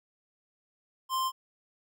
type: tone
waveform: square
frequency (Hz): 1046.5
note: C6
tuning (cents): 0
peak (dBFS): -28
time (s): 1.09-1.32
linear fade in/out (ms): 50
effects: none